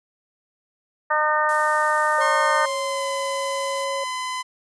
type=harmonic tone; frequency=304.4 Hz; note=D#4; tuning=38 cents flat; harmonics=2 / 3 / 4 / 5 / 6; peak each=-25 / -23 / -22 / -27 / -25 dBFS; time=1.1-2.66 s; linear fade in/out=10 ms
type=noise; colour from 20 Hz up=violet; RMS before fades=-33 dBFS; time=1.49-3.84 s; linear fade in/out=0 ms
type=tone; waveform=sine; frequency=550 Hz; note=C#5; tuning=14 cents flat; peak=-26 dBFS; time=2.18-4.04 s; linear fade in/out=5 ms
type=tone with pitch glide; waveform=sawtooth; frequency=1072 to 1015.9 Hz; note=C6 to B5; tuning=+42 to +49 cents; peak=-22 dBFS; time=2.2-4.43 s; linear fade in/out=20 ms; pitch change=-93 cents; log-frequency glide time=2.41-3.05 s
effects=resampled to 22050 Hz